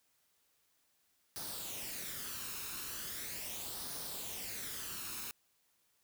white noise with flanger, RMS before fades -43 dBFS, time 1.36-5.31 s, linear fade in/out 0 ms, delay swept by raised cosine 0.2 to 0.76 ms, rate 0.39 Hz, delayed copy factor +0.55, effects white hiss -75 dBFS RMS until 6.03 s

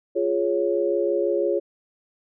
sine chord, Db major, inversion first, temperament equal, 349.2 / 415.3 / 554.4 Hz, F4 / Ab4 / Db5, 0 / 0 / 0 cents, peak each -24 dBFS, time 0.15-1.6 s, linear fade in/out 20 ms, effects none

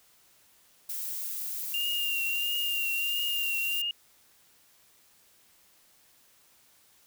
violet noise, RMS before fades -35 dBFS, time 0.89-3.82 s, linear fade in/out 5 ms
sine tone with vibrato, 2794 Hz, F7, in tune, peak -28 dBFS, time 1.74-3.91 s, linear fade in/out 2 ms, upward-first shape triangle, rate 1.5 Hz, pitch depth 40 cents each way
effects white hiss -62 dBFS RMS until 7.06 s

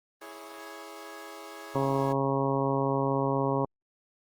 15% pulse chord, C# minor, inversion first, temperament equal with one note detuned, 327.5 / 415.3 / 554.4 Hz, E4 / G#4 / C#5, -11 / 0 / 0 cents, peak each -40 / -39 / -41 dBFS, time 0.21-2.13 s, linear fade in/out 10 ms
harmonic tone, 136.6 Hz, C#3, 25 cents flat, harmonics 1 / 2 / 3 / 4 / 5 / 6 / 7 / 8, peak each -31 / -31 / -31 / -32 / -37 / -38 / -33 / -36 dBFS, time 1.75-3.65 s, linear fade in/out 2 ms
effects Opus 24 kbps

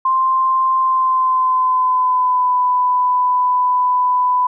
sine tone with pitch glide, 1047 to 997.4 Hz, C6 to B5, +1 to +17 cents, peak -12 dBFS, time 0.05-4.47 s, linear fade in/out 5 ms, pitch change -84 cents, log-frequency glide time 0.77-2.56 s, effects none

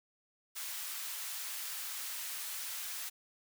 white high-pass noise, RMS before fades -41 dBFS, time 0.55-3.1 s, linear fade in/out 20 ms, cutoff 1100 Hz, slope 12 dB/octave, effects none

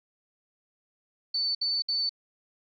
sine tone bursts, 4509 Hz, C#8, 29 cents sharp, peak -25 dBFS, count 3, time 1.34-2.094 s, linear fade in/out 5 ms, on 210 ms, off 62 ms, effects none

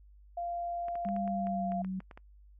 sine tone, 693 Hz, F5, 14 cents flat, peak -33 dBFS, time 0.37-1.82 s, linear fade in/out 5 ms
clicks, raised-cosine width 0.5 ms, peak -33 dBFS, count 12, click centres 0.884 / 0.955 / 1.05 / 1.088 / 1.164 / 1.277 / 1.47 / 1.72 / 1.847 / 2.004 / 2.112 / 2.175 s
sine tone with pitch glide, 199.2 to 188.02 Hz, G3 to F#3, +28 to +28 cents, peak -33 dBFS, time 1.05-2 s, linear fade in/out 10 ms, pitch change -100 cents, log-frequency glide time 1.19-1.82 s
effects noise-tail reverb RT60 0.1 s tail -26 dB re dry + added 50 Hz sine -54 dBFS peak until 2.59 s

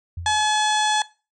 sine tone with exponential decay, 85.8 Hz, F2, 30 cents flat, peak -26 dBFS, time 0.17-0.6 s, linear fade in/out 5 ms, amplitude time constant 92 ms
harmonic tone, 853 Hz, G#5, 46 cents sharp, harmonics 1 / 2 / 3 / 4 / 5 / 6 / 7 / 8 / 9 / 10, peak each -20 / -23 / -36 / -26 / -33 / -41 / -31 / -38 / -36 / -34 dBFS, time 0.26-1.02 s, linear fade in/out 2 ms
effects noise-tail reverb RT60 0.3 s tail -19 dB re dry

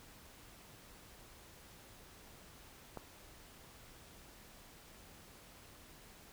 click, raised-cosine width 1 ms, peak -29 dBFS, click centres 2.973 s, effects pink hiss -58 dBFS RMS until 6.32 s

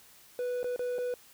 triangle tone with dropouts, 493.2 Hz, B4, 2 cents flat, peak -28 dBFS, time 0.39-1.14 s, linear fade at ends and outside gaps 1 ms, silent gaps 0.631-0.643 / 0.762-0.793 / 0.983-0.987 s, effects white hiss -57 dBFS RMS until 1.33 s

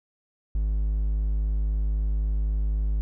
triangle tone, 51.91 Hz, G#1, in tune, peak -20 dBFS, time 0.55-3.01 s, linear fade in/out 0 ms, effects none

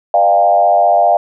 sine tone with frequency modulation, 699 Hz, F5, 1 cent sharp, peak -7 dBFS, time 0.14-1.17 s, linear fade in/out 2 ms, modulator 95.1 Hz, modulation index 1.1, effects none

